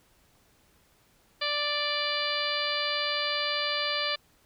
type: harmonic tone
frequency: 587.3 Hz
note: D5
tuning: in tune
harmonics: 1 / 2 / 3 / 4 / 5 / 6 / 7 / 8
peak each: -35 / -35 / -35 / -35 / -35 / -35 / -35 / -35 dBFS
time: 1.41-4.16 s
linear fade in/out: 10 ms
effects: pink hiss -64 dBFS RMS until 4.45 s